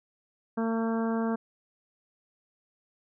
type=harmonic tone; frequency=226.5 Hz; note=A#3; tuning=50 cents flat; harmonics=1 / 2 / 3 / 4 / 5 / 6 / 7; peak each=-27 / -33 / -37 / -39 / -41 / -43 / -44 dBFS; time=0.57-1.36 s; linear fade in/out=10 ms; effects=none